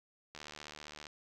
click train, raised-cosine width 0.2 ms, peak -29 dBFS, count 55, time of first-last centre 0.35-1.068 s, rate 75.2 Hz, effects none

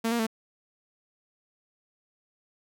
sawtooth tone with pitch steps, 227.3 / 235.6 / 222.6 Hz, A#3 / A#3 / A3, -43 / +19 / +20 cents, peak -21 dBFS, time 0.04-0.268 s, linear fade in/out 10 ms, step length 76 ms, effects none

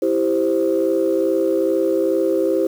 sine chord, C major, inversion first, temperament equal, 329.6 / 392 / 523.3 Hz, E4 / G4 / C5, 0 / 0 / 0 cents, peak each -19 dBFS, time 0.02-2.67 s, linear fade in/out 5 ms, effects tanh soft clip ceiling -8 dBFS + 7-bit

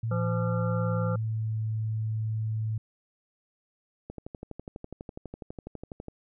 sine tone with pitch glide, 113.6 to 109.73 Hz, A#2 to A2, -44 to -4 cents, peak -27 dBFS, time 0.03-2.78 s, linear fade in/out 5 ms, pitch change -60 cents, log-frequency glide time 0.3-1.58 s
harmonic tone, 171.2 Hz, F3, 34 cents flat, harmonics 1 / 3 / 5 / 7 / 8, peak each -30 / -32 / -44 / -41 / -38 dBFS, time 0.11-1.16 s, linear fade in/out 5 ms
click train, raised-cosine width 2 ms, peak -25 dBFS, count 25, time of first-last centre 4.1-6.083 s, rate 12.1 Hz
effects none

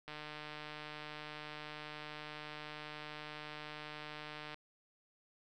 click train, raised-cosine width 0.3 ms, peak -30 dBFS, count 675, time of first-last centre 0.08-4.544 s, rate 151 Hz, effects none

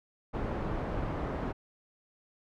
pink low-pass noise, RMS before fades -34 dBFS, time 0.33-1.53 s, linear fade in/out 20 ms, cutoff 1100 Hz, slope 12 dB/octave, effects none

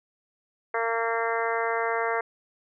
harmonic tone, 229 Hz, A#3, 31 cents flat, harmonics 2 / 3 / 4 / 5 / 6 / 7 / 8 / 9, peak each -29 / -31 / -32 / -33 / -34 / -34 / -35 / -36 dBFS, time 0.74-2.21 s, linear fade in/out 5 ms, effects none

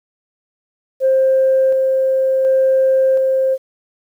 sine tone with tremolo, 528 Hz, C5, 16 cents sharp, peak -9 dBFS, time 1-3.58 s, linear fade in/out 50 ms, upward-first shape square, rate 0.69 Hz, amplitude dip 25%, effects tanh soft clip ceiling -6 dBFS + 8-bit

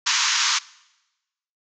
white band-pass noise, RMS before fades -21 dBFS, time 0.06-0.59 s, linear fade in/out 10 ms, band 920 to 6900 Hz, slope 96 dB/octave, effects noise-tail reverb RT60 1.0 s tail -22 dB re dry

